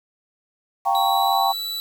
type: chord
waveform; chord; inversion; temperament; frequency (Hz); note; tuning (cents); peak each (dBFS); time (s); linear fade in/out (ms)
sine; G half-diminished seventh; third; equal with one note detuned; 698.5 / 784 / 920 / 1108.7; F5 / G5 / Bb5 / Db6; 0 / 0 / -23 / 0; -25 / -19 / -24 / -25; 0.85-1.53; 20
type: tone with pitch glide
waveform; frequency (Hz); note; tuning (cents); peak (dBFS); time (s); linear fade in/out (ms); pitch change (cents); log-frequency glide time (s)
45% pulse; 3906 to 3949; B7 to B7; -20 to -1; -25; 0.95-1.8; 0; +19; 1.05-1.39
effects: 7-bit